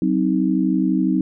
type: chord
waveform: sine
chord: C diminished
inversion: second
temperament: just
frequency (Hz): 188.37 / 261.6 / 314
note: Gb3 / C4 / Eb4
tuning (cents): +31 / 0 / +16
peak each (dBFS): -20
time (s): 0.02-1.21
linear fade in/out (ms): 2
effects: none